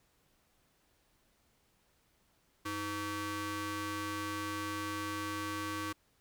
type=ring-modulated tone; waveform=sawtooth; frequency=410 Hz; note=G#4; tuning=22 cents flat; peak=-29 dBFS; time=2.65-5.93 s; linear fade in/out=10 ms; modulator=725 Hz; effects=pink hiss -72 dBFS RMS until 6.2 s